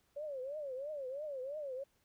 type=tone with vibrato; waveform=sine; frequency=559 Hz; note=C#5; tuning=14 cents sharp; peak=-39 dBFS; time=0.16-1.84 s; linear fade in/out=10 ms; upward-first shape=triangle; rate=3 Hz; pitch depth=200 cents each way; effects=pink hiss -75 dBFS RMS until 2.04 s